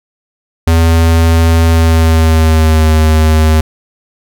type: tone with pitch glide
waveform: square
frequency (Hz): 82.41 to 78.51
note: E2 to D#2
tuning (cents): 0 to +16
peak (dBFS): -6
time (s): 0.67-3.61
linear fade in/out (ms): 5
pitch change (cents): -84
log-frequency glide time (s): 1.68-2.9
effects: none